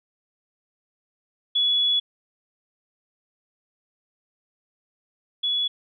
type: tone pair in turn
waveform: sine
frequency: 3395 / 3395 Hz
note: G#7 / G#7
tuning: +37 / +37 cents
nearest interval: unison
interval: 0 cents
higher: neither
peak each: -18 / -21 dBFS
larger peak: first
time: 1.55-2 / 5.43-5.68 s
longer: first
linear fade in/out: 10 ms
effects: none